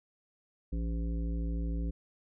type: harmonic tone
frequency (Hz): 56.5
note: A1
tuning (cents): +47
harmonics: 1 / 3 / 5 / 7 / 9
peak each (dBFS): -31 / -39 / -42 / -51 / -52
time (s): 0.72-1.91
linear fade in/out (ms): 10
effects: none